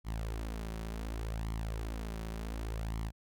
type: tone with flanger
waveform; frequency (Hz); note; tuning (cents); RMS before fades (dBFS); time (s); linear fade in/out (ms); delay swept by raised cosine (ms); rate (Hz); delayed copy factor
sawtooth; 55; A1; 0; -38; 0.04-3.12; 50; 0.94 to 5.34; 0.68; +0.6
effects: none